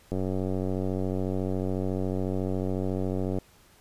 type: click train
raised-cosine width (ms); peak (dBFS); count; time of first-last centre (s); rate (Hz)
2; -17; 308; 0.12-3.386; 94
effects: pink hiss -58 dBFS RMS until 3.8 s + resampled to 32000 Hz